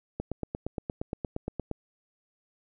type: click train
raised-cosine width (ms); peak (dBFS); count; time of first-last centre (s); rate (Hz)
2; -18; 14; 0.2-1.713; 8.59
effects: none